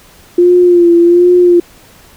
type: tone with vibrato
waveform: sine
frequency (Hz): 349.2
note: F4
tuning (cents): 0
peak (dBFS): -3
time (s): 0.38-1.6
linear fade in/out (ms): 5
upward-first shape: sine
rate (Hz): 1.3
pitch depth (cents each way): 41
effects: pink hiss -41 dBFS RMS until 2.16 s